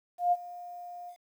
sine tone with ADSR envelope, 707 Hz, F5, 21 cents sharp, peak -20 dBFS, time 0.18-1.17 s, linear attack 140 ms, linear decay 39 ms, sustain -20 dB, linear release 85 ms, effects 10-bit

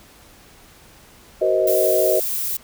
sine chord, C half-diminished seventh, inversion second, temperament just, 376.7 / 470.9 / 523.3 / 627.9 Hz, Gb4 / Bb4 / C5 / Eb5, +31 / +18 / 0 / +16 cents, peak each -21 / -24 / -22 / -18 dBFS, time 1.41-2.2 s, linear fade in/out 10 ms
violet noise, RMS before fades -24 dBFS, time 1.67-2.57 s, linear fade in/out 5 ms
effects pink hiss -48 dBFS RMS until 2.63 s

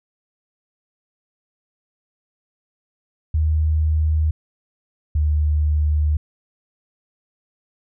sine tone pair in turn, 77.78 / 75.48 Hz, D#2 / D2, 0 / +48 cents, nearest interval minor second, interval 52 cents, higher first, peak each -15 dBFS, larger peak neither, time 3.34-4.31 / 5.15-6.17 s, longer second, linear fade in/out 5 ms, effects none

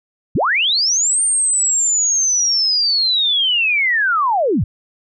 sine linear two-way sweep, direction up then down, 65.41 to 8870 to 65.41 Hz, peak -13 dBFS, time 0.35-4.64 s, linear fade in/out 5 ms, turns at 1.22 s, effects none

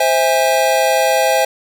square chord, C augmented, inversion none, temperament just, 523.3 / 654.1 / 817.6 Hz, C5 / E5 / G#5, 0 / -14 / -27 cents, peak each -17 dBFS, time 0-1.45 s, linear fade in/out 5 ms, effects none

